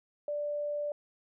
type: tone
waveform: sine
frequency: 587.3 Hz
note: D5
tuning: in tune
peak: -31 dBFS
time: 0.28-0.92 s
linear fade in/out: 2 ms
effects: none